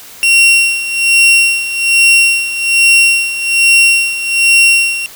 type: tone with tremolo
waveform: 40% pulse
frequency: 2740 Hz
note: F7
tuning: 34 cents flat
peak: -3 dBFS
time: 0.23-5.06 s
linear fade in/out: 0 ms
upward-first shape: sine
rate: 1.2 Hz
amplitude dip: 75%
effects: white hiss -34 dBFS RMS until 5.15 s